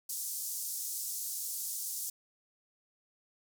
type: band-pass noise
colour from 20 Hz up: white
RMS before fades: -38 dBFS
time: 0.09-2.1 s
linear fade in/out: 5 ms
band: 5600 to 15000 Hz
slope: 24 dB/octave
effects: none